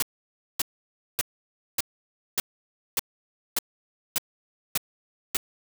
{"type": "noise bursts", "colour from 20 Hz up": "white", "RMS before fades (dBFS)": -24, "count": 10, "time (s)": [0, 5.37], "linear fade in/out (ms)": 2, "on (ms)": 24, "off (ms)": 570, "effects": []}